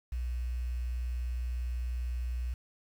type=tone with quantisation; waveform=sine; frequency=61.1 Hz; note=B1; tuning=18 cents flat; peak=-31 dBFS; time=0.12-2.54 s; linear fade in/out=5 ms; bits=9; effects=none